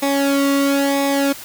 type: tone with flanger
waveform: sawtooth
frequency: 278.5 Hz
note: C#4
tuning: 8 cents sharp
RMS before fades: -17 dBFS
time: 0.02-1.33 s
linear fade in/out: 10 ms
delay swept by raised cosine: 0.67 to 1.27 ms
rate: 1 Hz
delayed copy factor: -0.8
effects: white hiss -35 dBFS RMS until 1.44 s